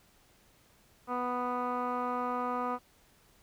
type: tone with low-pass filter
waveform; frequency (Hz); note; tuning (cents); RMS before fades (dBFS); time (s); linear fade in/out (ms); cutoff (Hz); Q
15% pulse; 247.2; B3; +2; -33; 1.07-2.79; 50; 1300; 4.5
effects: pink hiss -64 dBFS RMS until 3.42 s